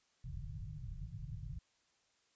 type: low-pass noise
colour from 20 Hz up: white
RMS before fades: -45 dBFS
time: 0.24-1.59 s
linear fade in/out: 5 ms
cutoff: 160 Hz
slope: 96 dB/octave
effects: white hiss -75 dBFS RMS until 2.35 s + resampled to 16000 Hz